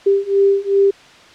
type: beating tone pair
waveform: sine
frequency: 394.2 / 396.8 Hz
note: G4 / G4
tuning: +10 / +21 cents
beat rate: 2.6 Hz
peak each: -15 / -14 dBFS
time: 0.06-0.91 s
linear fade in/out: 10 ms
effects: white hiss -43 dBFS RMS until 1.34 s + low-pass 4000 Hz 12 dB/octave